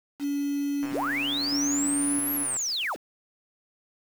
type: tone with tremolo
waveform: sine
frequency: 284.5 Hz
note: C#4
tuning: 45 cents sharp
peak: -25 dBFS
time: 0.19-2.47 s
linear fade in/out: 50 ms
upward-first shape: square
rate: 0.75 Hz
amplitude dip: 50%
type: click train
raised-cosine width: 0.5 ms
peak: -25 dBFS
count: 225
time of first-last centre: 0.83-2.566 s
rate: 129 Hz
type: linear two-way sweep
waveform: sine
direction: up then down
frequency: 51.1 to 11830 to 51.1 Hz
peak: -26 dBFS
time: 0.91-2.97 s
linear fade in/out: 50 ms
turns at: 2.34 s
effects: 7-bit